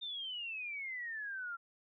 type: exponential sweep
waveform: sine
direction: down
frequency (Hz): 3661 to 1361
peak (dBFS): -39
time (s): 0.01-1.57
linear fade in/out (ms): 20
effects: none